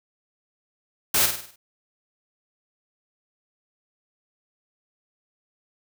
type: noise with echo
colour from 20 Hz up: white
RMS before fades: -20 dBFS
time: 1.14-1.26 s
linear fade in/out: 5 ms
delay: 50 ms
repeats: 6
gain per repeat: -6 dB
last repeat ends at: 1.56 s
effects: none